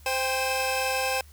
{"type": "tone cluster", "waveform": "sawtooth", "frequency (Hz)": [521, 793, 2594], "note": ["C5", "G5", "E7"], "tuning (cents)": [-7, 20, -28], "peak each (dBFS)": [-25, -25, -27], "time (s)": [0.06, 1.21], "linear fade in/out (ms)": 2, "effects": ["added 73 Hz sine -48 dBFS peak until 1.32 s", "white hiss -57 dBFS RMS until 1.32 s"]}